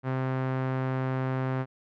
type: tone with low-pass filter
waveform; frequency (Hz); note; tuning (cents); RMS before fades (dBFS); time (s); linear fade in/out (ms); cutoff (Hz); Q
sawtooth; 130.81; C3; 0; -29; 0.03-1.66; 50; 1600; 1.1
effects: none